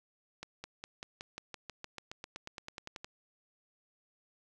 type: accelerating click train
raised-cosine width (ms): 0.2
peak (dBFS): -25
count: 20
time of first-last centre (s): 0.43-3.045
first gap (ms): 210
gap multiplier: 0.95
effects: none